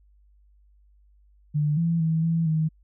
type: tone with pitch steps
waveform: sine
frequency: 149 / 167.2 / 161 / 165.1 / 157.5 Hz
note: D3 / E3 / E3 / E3 / D#3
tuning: +25 / +25 / -41 / +3 / +21 cents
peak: -20 dBFS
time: 1.54-2.69 s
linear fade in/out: 20 ms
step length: 230 ms
effects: added 50 Hz sine -55 dBFS peak until 2.83 s